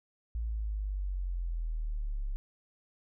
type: exponential sweep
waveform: sine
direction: down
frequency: 57.1 to 33.81 Hz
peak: -31 dBFS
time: 0.35-2.36 s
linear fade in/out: 0 ms
effects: none